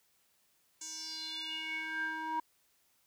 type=tone with band-pass filter sweep; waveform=square; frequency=317.6 Hz; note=D#4; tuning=36 cents sharp; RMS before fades=-39 dBFS; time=0.81-2.4 s; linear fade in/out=5 ms; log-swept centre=7000 to 1000 Hz; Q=6.2; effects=white hiss -72 dBFS RMS until 3.06 s